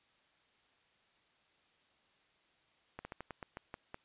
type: slowing click train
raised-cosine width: 0.5 ms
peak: -28 dBFS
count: 9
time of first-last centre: 2.99-3.944 s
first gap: 60 ms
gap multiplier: 1.19
effects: white hiss -71 dBFS RMS until 4.04 s + resampled to 8000 Hz